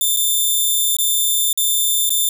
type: tone with dropouts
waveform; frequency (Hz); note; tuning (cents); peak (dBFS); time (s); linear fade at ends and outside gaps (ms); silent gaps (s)
5% pulse; 3570; A7; +24; -7; 0.01-2.29; 2; 0.164-0.17 / 0.967-0.986 / 1.529-1.575 / 2.094-2.104
effects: none